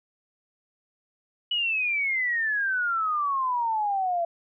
sine exponential sweep, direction down, 2960 to 670 Hz, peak -23 dBFS, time 1.51-4.25 s, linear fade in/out 5 ms, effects none

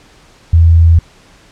sine tone, 82.9 Hz, E2, 10 cents sharp, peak -3 dBFS, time 0.53-0.99 s, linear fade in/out 5 ms, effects pink hiss -44 dBFS RMS until 1.51 s + low-pass 7000 Hz 12 dB/octave

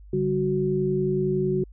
sine tone cluster, 145.3 / 196.2 / 370.2 Hz, D3 / G3 / F#4, -18 / +2 / +1 cents, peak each -27 / -28 / -23 dBFS, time 0.13-1.64 s, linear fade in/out 5 ms, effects added 50 Hz sine -43 dBFS peak until 1.72 s

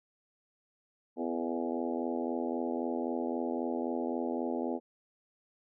harmonic tone with a mistuned harmonic, 83.8 Hz, E2, 29 cents sharp, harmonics 3 / 4 / 5 / 6 / 7 / 8 / 9 / 10, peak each -35 / -37 / -39 / -41 / -42 / -43 / -44 / -45 dBFS, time 1.16-4.8 s, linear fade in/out 50 ms, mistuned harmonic 6, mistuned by -31 cents, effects none

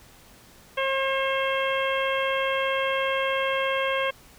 harmonic tone, 537 Hz, C5, 45 cents sharp, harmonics 1 / 2 / 3 / 4 / 5 / 6, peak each -26 / -29 / -31 / -32 / -33 / -34 dBFS, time 0.77-4.11 s, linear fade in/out 10 ms, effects pink hiss -52 dBFS RMS until 4.38 s

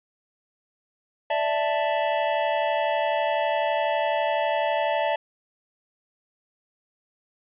square chord, D suspended second, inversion none, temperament equal, 587.3 / 659.3 / 880 Hz, D5 / E5 / A5, 0 / 0 / 0 cents, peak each -27 dBFS, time 1.3-5.16 s, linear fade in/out 5 ms, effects resampled to 8000 Hz + 10-bit

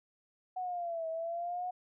sine linear two-way sweep, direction down then up, 745 to 644 to 732 Hz, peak -34 dBFS, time 0.56-1.71 s, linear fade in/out 10 ms, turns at 1.08 s, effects none

